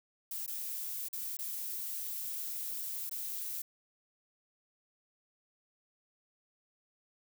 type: noise with dropouts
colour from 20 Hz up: violet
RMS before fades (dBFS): -39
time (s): 0.31-3.62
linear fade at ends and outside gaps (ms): 5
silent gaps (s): 0.464-0.477 / 1.086-1.129 / 1.37-1.389 / 3.095-3.112
effects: none